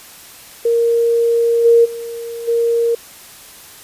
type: tone with level steps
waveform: sine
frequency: 466.2 Hz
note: A#4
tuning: in tune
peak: -11 / -6 / -24 / -12 dBFS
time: 0.65-2.95 s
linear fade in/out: 5 ms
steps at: 1.64 / 1.84 / 2.47 s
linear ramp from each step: 20 ms
effects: white hiss -39 dBFS RMS until 3.83 s + resampled to 32000 Hz